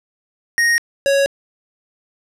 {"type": "tone pair in turn", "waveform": "square", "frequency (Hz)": [1866, 554.8], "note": ["A#6", "C#5"], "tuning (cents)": [1, 1], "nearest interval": "octave + major sixth", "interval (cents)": 2100, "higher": "first", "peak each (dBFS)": -13, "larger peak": "neither", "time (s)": [[0.58, 0.78], [1.06, 1.26]], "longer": "neither", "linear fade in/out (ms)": 0, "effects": ["low-pass 10000 Hz 12 dB/octave"]}